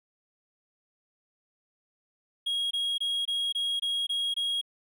triangle tone bursts, 3287 Hz, G#7, 19 cents flat, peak -25 dBFS, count 8, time 2.46-4.614 s, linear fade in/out 10 ms, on 250 ms, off 22 ms, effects none

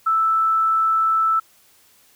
sine tone, 1318.5 Hz, E6, in tune, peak -15 dBFS, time 0.06-1.4 s, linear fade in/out 10 ms, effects white hiss -55 dBFS RMS until 2.15 s

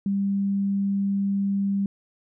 sine tone, 198.1 Hz, G3, 18 cents sharp, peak -21 dBFS, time 0.06-1.86 s, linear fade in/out 2 ms, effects none

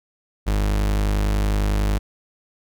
40% pulse tone, 51 Hz, G#1, 31 cents flat, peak -17 dBFS, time 0.46-1.99 s, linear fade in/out 20 ms, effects none

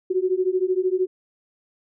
sine beating tone pair, 364.2 / 377.2 Hz, F#4 / F#4, -27 / +33 cents, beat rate 13 Hz, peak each -22 dBFS, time 0.1-1.07 s, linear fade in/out 10 ms, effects none

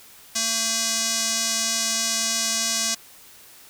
square tone with band-pass filter, 225.8 Hz, A3, 45 cents sharp, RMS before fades -24 dBFS, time 0.35-2.95 s, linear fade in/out 10 ms, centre 6200 Hz, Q 2.1, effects white hiss -48 dBFS RMS until 3.69 s

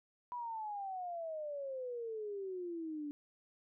sine exponential sweep, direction down, 990 to 287.5 Hz, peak -39 dBFS, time 0.32-3.11 s, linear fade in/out 0 ms, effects none

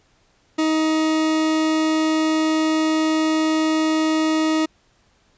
40% pulse tone, 314.9 Hz, D#4, 21 cents sharp, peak -16 dBFS, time 0.58-4.66 s, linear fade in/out 10 ms, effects pink hiss -60 dBFS RMS until 5.37 s + resampled to 16000 Hz

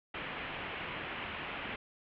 white low-pass noise, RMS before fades -41 dBFS, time 0.14-1.76 s, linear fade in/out 5 ms, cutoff 3000 Hz, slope 48 dB/octave, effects none

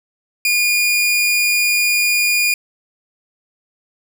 sawtooth tone, 2432 Hz, D#7, 40 cents flat, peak -10 dBFS, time 0.45-2.54 s, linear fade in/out 2 ms, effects none

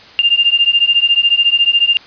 sine beating tone pair, 2794 / 2808 Hz, F7 / F7, 0 / +9 cents, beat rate 14 Hz, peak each -12 dBFS, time 0.19-1.97 s, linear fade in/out 0 ms, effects white hiss -39 dBFS RMS until 2.06 s + resampled to 11025 Hz

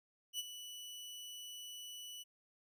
sawtooth tone with ADSR envelope, 2960 Hz, F#7, in tune, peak -33 dBFS, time 0.33-2.24 s, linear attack 61 ms, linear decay 30 ms, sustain -11 dB, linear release 23 ms, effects none

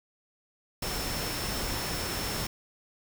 sine tone in noise, 5360 Hz, E8, 28 cents sharp, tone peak -39 dBFS, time 0.82-2.47 s, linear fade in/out 5 ms, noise pink, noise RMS -33 dBFS, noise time 0.82-2.47 s, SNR -9 dB, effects none

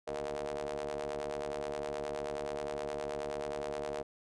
sawtooth ring-modulated tone, 72.9 Hz, D2, 12 cents flat, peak -29 dBFS, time 0.07-4.03 s, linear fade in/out 10 ms, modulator 542 Hz, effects resampled to 22050 Hz

